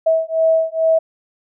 sine beating tone pair, 646 / 648.3 Hz, E5 / E5, -35 / -29 cents, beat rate 2.3 Hz, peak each -16 dBFS, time 0.06-0.99 s, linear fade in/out 10 ms, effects none

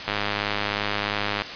click train, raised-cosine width 0.3 ms, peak -8 dBFS, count 139, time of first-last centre 0.08-1.42 s, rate 103 Hz, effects white hiss -33 dBFS RMS until 1.55 s + resampled to 11025 Hz

